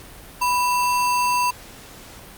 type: tone with sample-and-hold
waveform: sine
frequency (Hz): 987.8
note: B5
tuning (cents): 0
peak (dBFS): -17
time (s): 0.41-1.51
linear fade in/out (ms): 10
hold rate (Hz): 3675
effects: pink hiss -42 dBFS RMS until 2.37 s + Opus 48 kbps